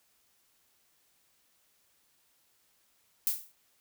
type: noise with exponential decay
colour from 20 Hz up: violet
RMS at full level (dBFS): -25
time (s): 3.27-3.52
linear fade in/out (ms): 1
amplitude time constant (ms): 53
effects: white hiss -70 dBFS RMS until 3.8 s